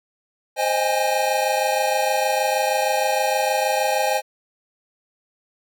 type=chord; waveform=square; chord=Ab major seventh; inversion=first; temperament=equal with one note detuned; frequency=523.3 / 622.3 / 804.2 / 830.6 Hz; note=C5 / Eb5 / G5 / Ab5; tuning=0 / 0 / +44 / 0 cents; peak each=-25 dBFS; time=0.56-4.22 s; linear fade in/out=50 ms; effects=none